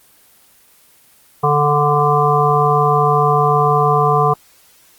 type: harmonic tone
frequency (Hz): 146.83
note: D3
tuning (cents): 0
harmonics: 1 / 3 / 5 / 7 / 8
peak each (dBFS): -17 / -17 / -17 / -17 / -17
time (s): 1.43-4.34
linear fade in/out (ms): 10
effects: white hiss -50 dBFS RMS until 4.98 s + Opus 24 kbps